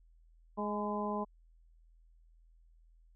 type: harmonic tone with a mistuned harmonic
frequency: 208.9 Hz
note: G#3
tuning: 10 cents sharp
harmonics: 1 / 2 / 3 / 4 / 5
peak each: -37 / -40 / -41 / -41 / -39 dBFS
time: 0.57-1.25 s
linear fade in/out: 20 ms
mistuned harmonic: 5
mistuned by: -41 cents
effects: added 41 Hz sine -60 dBFS peak until 3.15 s